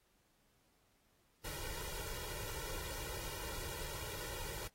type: noise with comb filter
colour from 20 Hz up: pink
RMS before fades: -44 dBFS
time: 1.44-4.68 s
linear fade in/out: 10 ms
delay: 2.1 ms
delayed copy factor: +0.95
effects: pink hiss -75 dBFS RMS until 4.74 s + AAC 48 kbps